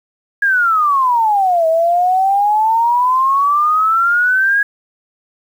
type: exponential two-way sweep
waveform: sine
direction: down then up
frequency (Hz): 1661.2 to 640 to 1661.2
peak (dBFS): -10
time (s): 0.42-4.63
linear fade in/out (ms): 5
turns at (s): 1.67
effects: 7-bit